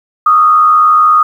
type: tone with frequency modulation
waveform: sine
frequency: 1239 Hz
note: D#6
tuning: 8 cents flat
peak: -4 dBFS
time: 0.26-1.23 s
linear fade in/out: 5 ms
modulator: 85.8 Hz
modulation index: 0.52
effects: 7-bit